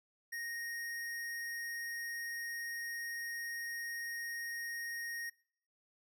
square tone, 1864.7 Hz, A#6, in tune, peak -40 dBFS, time 0.32-5.3 s, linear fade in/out 10 ms, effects noise-tail reverb RT60 0.6 s tail -23 dB re dry

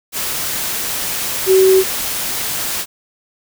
sine tone in noise, 379 Hz, F#4, 42 cents sharp, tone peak -7 dBFS, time 1.46-1.84 s, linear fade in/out 50 ms, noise white, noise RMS -21 dBFS, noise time 0.12-2.86 s, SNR +11 dB, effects none

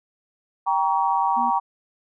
sine chord, G diminished, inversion none, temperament just, 784 / 940.8 / 1128.9 Hz, G5 / Bb5 / Db6, 0 / +16 / +31 cents, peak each -23 / -21 / -25 dBFS, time 0.66-1.6 s, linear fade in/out 20 ms
sine tone, 240.5 Hz, B3, 46 cents flat, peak -30 dBFS, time 1.36-1.51 s, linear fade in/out 20 ms
effects none

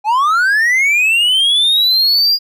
triangle linear sweep, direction up, 811 to 4876 Hz, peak -8 dBFS, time 0.04-2.39 s, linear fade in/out 50 ms, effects none

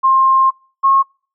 sine tone pair in turn, 1061 / 1084.5 Hz, C6 / C#6, +24 / -38 cents, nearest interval unison, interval 38 cents, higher second, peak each -8 dBFS, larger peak neither, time 0.03-0.51 / 0.83-1.03 s, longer first, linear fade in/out 20 ms, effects noise-tail reverb RT60 0.4 s tail -26 dB re dry

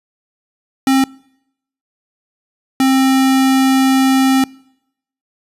square tone pair in turn, 267 / 265 Hz, C4 / C4, +35 / +22 cents, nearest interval unison, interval 13 cents, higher first, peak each -10 dBFS, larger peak neither, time 0.87-1.04 / 2.8-4.44 s, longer second, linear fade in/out 2 ms, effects noise-tail reverb RT60 0.8 s tail -25 dB re dry + resampled to 32000 Hz

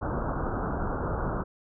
pink low-pass noise, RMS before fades -30 dBFS, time 0.01-1.44 s, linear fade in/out 20 ms, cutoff 1500 Hz, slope 96 dB/octave, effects none

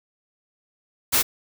white noise, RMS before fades -19 dBFS, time 1.12-1.23 s, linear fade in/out 20 ms, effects none

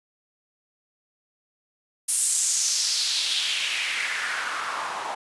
white noise with band-pass filter sweep, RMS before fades -26 dBFS, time 2.08-5.15 s, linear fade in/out 10 ms, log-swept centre 9700 to 830 Hz, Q 2.9, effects resampled to 24000 Hz

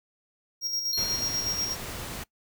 square tone with tremolo, 5600 Hz, F8, 4 cents sharp, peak -27 dBFS, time 0.61-1.76 s, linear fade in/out 50 ms, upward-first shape square, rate 8.2 Hz, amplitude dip 45%
square tone with exponential decay, 4252 Hz, C8, 27 cents sharp, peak -26 dBFS, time 0.93-1.76 s, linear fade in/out 1 ms, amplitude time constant 180 ms
pink noise, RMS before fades -37 dBFS, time 0.97-2.24 s, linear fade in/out 10 ms
effects noise-tail reverb RT60 0.1 s tail -21 dB re dry

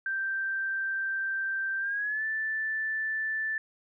sine tone with pitch glide, 1568 to 1760 Hz, G6 to A6, 0 to 0 cents, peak -28 dBFS, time 0.06-3.58 s, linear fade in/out 2 ms, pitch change +200 cents, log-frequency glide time 1.79-2.24 s, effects none

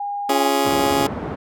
sine tone, 812 Hz, G#5, 39 cents flat, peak -23 dBFS, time 0-0.48 s, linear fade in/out 5 ms
20% pulse chord, Db major, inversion none, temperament just, 277.2 / 346.5 / 415.8 Hz, Db4 / F4 / Ab4, 0 / -14 / +2 cents, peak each -16 / -19 / -16 dBFS, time 0.29-1.07 s, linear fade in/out 5 ms
pink band-pass noise, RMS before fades -28 dBFS, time 0.64-1.36 s, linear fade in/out 20 ms, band 100 to 980 Hz, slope 12 dB/octave
effects none

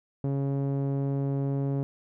sawtooth tone with low-pass filter, 138.3 Hz, C#3, 4 cents flat, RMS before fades -28 dBFS, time 0.24-1.83 s, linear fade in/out 0 ms, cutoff 480 Hz, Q 0.88, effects none

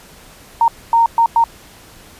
sine tone bursts at uneven times, 923 Hz, A#5, 17 cents flat, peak -8 dBFS, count 4, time 0.61-0.68 / 0.93-1.06 / 1.18-1.26 / 1.36-1.44 s, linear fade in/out 2 ms, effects pink hiss -42 dBFS RMS until 2.19 s + resampled to 32000 Hz

